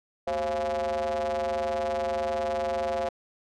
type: ring-modulated tone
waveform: square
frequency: 77.6 Hz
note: D#2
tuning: 4 cents flat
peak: -24 dBFS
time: 0.27-3.09 s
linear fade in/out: 5 ms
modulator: 610 Hz
effects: low-pass 6000 Hz 12 dB/octave